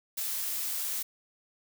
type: noise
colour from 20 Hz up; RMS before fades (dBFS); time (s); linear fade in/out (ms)
blue; -33; 0.17-1.03; 10
effects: none